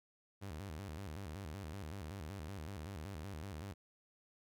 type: tone with vibrato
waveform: sawtooth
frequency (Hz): 87.3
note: F2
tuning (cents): 0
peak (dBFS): -40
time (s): 0.41-3.74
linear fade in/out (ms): 20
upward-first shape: square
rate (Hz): 5.3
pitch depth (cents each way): 220
effects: none